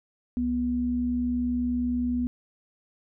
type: tone pair together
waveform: sine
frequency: 65.6 / 245 Hz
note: C2 / B3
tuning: +5 / -14 cents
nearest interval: octave + major seventh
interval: 2281 cents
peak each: -34 / -24 dBFS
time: 0.37-2.27 s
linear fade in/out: 0 ms
effects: none